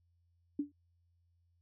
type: tone with exponential decay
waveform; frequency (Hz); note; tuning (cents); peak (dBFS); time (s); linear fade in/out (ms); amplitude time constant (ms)
sine; 289; D4; -28; -28; 0.59-0.72; 5; 27
effects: added 86 Hz sine -70 dBFS peak until 1.61 s